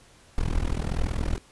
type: noise with amplitude modulation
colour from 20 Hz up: brown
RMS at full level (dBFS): -22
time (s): 0.38-1.38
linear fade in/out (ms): 0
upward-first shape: sine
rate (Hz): 41.2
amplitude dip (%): 95
effects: pink hiss -55 dBFS RMS until 1.51 s + resampled to 24000 Hz